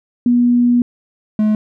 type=tone pair in turn; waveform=sine / triangle; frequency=242.4 / 213.7 Hz; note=B3 / G#3; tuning=-32 / +50 cents; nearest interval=major second; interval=218 cents; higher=first; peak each=-9 dBFS; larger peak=neither; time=0.26-0.82 / 1.39-1.55 s; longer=first; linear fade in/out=2 ms; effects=none